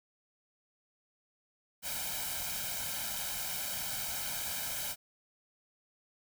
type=noise with comb filter; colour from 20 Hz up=white; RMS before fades=-37 dBFS; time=1.82-4.96 s; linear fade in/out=50 ms; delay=1.3 ms; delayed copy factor=+0.8; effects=none